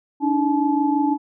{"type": "tone cluster", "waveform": "sine", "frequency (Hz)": [286.7, 312.7, 861], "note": ["D4", "D#4", "A5"], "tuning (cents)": [-42, 9, -38], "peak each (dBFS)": [-19, -23, -22], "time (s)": [0.2, 1.18], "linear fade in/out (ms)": 50, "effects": []}